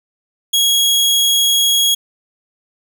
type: tone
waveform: sawtooth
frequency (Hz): 3312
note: G#7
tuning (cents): -5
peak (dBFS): -8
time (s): 0.53-1.95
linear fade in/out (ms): 10
effects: none

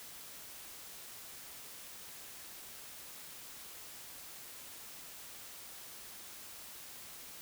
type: silence
effects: white hiss -50 dBFS RMS until 7.41 s

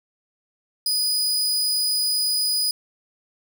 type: tone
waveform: sawtooth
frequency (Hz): 4963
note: D#8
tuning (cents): -5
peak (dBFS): -17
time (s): 0.86-2.71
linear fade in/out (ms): 2
effects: none

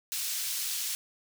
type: high-pass noise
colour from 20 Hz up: pink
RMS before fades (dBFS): -33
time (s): 0.12-0.95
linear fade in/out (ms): 0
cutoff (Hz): 4000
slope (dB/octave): 12
effects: none

